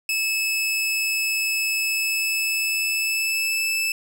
sawtooth tone with pitch glide, 2603 to 2629 Hz, E7 to E7, -22 to -5 cents, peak -18 dBFS, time 0.09-3.92 s, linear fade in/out 2 ms, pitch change +17 cents, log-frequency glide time 1.75-3.71 s, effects none

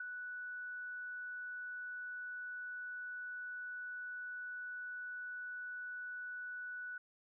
sine tone with ADSR envelope, 1480 Hz, F#6, in tune, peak -37 dBFS, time 0-6.98 s, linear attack 6 ms, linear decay 8 ms, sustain -5 dB, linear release 4 ms, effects none

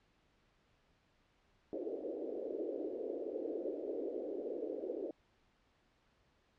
white band-pass noise, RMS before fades -41 dBFS, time 1.73-5.11 s, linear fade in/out 2 ms, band 300 to 530 Hz, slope 48 dB/octave, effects pink hiss -73 dBFS RMS until 6.58 s + low-pass 4000 Hz 12 dB/octave

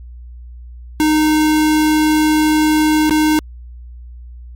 square tone with dropouts, 307.9 Hz, D#4, 18 cents flat, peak -11 dBFS, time 1-3.39 s, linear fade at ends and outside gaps 0 ms, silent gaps 3.095-3.108 s, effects added 60 Hz sine -31 dBFS peak until 4.55 s + MP3 64 kbps

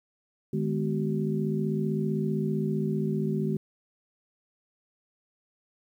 sine tone cluster, 153.6 / 209 / 249.4 / 379 Hz, D#3 / G#3 / B3 / F#4, -22 / +11 / +17 / +42 cents, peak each -29 / -29 / -36 / -32 dBFS, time 0.53-3.57 s, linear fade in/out 5 ms, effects 10-bit

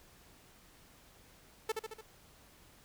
sawtooth tone with echo, 440 Hz, A4, in tune, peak -27 dBFS, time 1.69-1.72 s, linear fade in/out 5 ms, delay 73 ms, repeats 4, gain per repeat -4 dB, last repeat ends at 2.012 s, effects pink hiss -61 dBFS RMS until 2.84 s

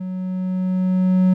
triangle tone with level ramp, 185 Hz, F#3, in tune, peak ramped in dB -23 to -9 dBFS, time 0-1.34 s, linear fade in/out 10 ms, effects none

